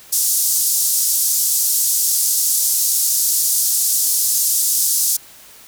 white band-pass noise, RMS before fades -17 dBFS, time 0.12-5.17 s, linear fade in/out 10 ms, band 5400 to 14000 Hz, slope 24 dB/octave, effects white hiss -43 dBFS RMS until 5.67 s

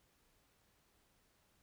silence, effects pink hiss -74 dBFS RMS until 1.62 s

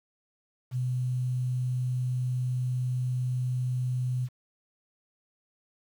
sine tone, 125.9 Hz, B2, 34 cents sharp, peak -26 dBFS, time 0.71-4.29 s, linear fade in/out 50 ms, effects 9-bit

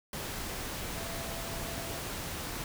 sine tone in noise, 671 Hz, E5, 31 cents sharp, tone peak -45 dBFS, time 0.96-1.98 s, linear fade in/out 2 ms, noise pink, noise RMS -38 dBFS, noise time 0.13-2.64 s, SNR -10 dB, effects none

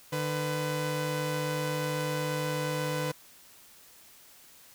sawtooth tone pair together, 150.7 / 500.3 Hz, D3 / B4, +45 / +22 cents, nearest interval octave + major sixth, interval 2077 cents, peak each -28 / -28 dBFS, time 0.12-3.12 s, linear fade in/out 10 ms, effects white hiss -55 dBFS RMS until 4.74 s

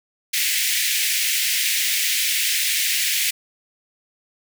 pink high-pass noise, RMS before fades -21 dBFS, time 0.33-3.31 s, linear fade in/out 10 ms, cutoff 1900 Hz, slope 48 dB/octave, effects none

